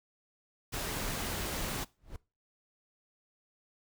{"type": "noise", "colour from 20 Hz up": "pink", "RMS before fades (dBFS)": -36, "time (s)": [0.72, 1.85], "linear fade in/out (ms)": 20}
{"type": "noise with exponential growth", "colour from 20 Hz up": "brown", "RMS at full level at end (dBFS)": -38, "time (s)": [1.96, 2.16], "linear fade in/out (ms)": 1, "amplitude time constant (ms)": 42}
{"effects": ["noise-tail reverb RT60 0.3 s tail -21 dB re dry"]}